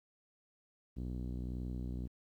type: tone with low-pass filter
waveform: sawtooth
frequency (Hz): 61.74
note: B1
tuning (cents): 0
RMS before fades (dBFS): -40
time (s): 0.96-2.08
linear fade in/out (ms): 20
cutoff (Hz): 270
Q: 1.6
effects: 12-bit

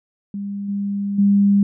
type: tone with level steps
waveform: sine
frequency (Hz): 200.7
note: G3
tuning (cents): +41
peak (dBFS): -24 / -20 / -11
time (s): 0.34-1.63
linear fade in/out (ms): 2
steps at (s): 0.68 / 1.18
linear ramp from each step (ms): 10
effects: none

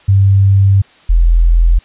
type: tone pair in turn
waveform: sine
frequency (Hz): 98 / 42.09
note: G2 / E1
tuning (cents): 0 / +37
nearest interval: octave + minor third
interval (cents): 1463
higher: first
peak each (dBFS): -5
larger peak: neither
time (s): 0.08-0.82 / 1.09-1.79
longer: first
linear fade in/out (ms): 10
effects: white hiss -45 dBFS RMS until 1.84 s + resampled to 8000 Hz

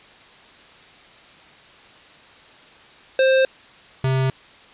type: tone pair in turn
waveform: square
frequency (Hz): 527 / 132.04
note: C5 / C3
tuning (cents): +12 / +16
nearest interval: 2 octaves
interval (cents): 2396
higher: first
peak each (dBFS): -14 / -18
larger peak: first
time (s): 3.19-3.45 / 4.04-4.3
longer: neither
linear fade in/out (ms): 2
effects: white hiss -47 dBFS RMS until 4.73 s + resampled to 8000 Hz

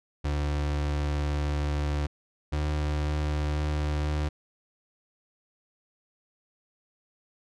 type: tone pair in turn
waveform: 35% pulse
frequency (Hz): 73.42 / 74.83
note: D2 / D2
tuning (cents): 0 / +33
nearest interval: unison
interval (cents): 33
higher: second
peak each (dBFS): -24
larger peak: neither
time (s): 0.24-2.07 / 2.52-4.29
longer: first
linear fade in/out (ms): 10
effects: low-pass 6000 Hz 12 dB/octave

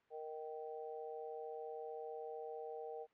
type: harmonic tone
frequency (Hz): 155.56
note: D#3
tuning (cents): 0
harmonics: 3 / 4 / 5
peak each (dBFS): -46 / -52 / -50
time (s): 0.1-3.07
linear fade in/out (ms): 50
effects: white hiss -74 dBFS RMS until 3.13 s + low-pass 2000 Hz 12 dB/octave

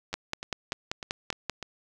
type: two click trains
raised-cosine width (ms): 0.2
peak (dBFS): -19 / -12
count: 6 / 8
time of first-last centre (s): 0.13-1.627 / 0.14-1.497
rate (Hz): 3.34 / 5.16
effects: none

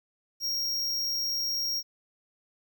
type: tone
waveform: square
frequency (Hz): 5588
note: F8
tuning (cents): 0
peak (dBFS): -28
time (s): 0.4-1.83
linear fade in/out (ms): 50
effects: 11-bit

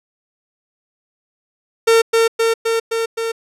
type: tone with echo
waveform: 45% pulse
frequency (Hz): 455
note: A#4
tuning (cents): -42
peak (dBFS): -9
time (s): 1.87-2.02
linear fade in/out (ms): 10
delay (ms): 260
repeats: 5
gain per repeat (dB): -2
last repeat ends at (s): 3.32
effects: low-pass 11000 Hz 12 dB/octave

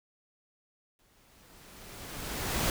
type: noise with exponential growth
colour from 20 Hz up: pink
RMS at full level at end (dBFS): -28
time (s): 0.99-2.7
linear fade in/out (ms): 1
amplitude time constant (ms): 370
effects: none

